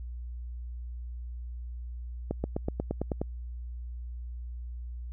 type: accelerating click train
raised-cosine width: 2 ms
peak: -16 dBFS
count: 9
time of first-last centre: 2.31-3.215 s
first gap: 130 ms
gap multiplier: 0.96
effects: added 60 Hz sine -36 dBFS peak until 5.12 s